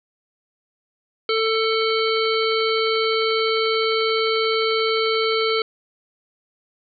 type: harmonic tone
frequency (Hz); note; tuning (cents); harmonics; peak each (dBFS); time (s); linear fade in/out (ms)
444.3; A4; +17; 1 / 3 / 5 / 7 / 9 / 10; -20 / -25 / -27 / -28 / -30 / -30; 1.29-5.62; 2
effects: none